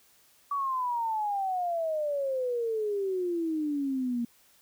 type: exponential sweep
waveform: sine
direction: down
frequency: 1148 to 233.1 Hz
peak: -27 dBFS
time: 0.51-4.25 s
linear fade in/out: 5 ms
effects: white hiss -62 dBFS RMS until 4.61 s